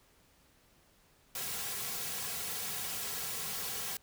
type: noise with comb filter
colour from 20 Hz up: white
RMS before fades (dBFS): -38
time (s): 1.35-3.97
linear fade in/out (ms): 2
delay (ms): 3.3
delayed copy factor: -0.7
effects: pink hiss -66 dBFS RMS until 4.02 s